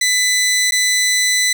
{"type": "tone with dropouts", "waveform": "15% pulse", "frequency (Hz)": 2000, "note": "B6", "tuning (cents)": 21, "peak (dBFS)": -7, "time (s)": [0.01, 1.53], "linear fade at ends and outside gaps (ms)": 5, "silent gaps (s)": [0.71, 0.72], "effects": []}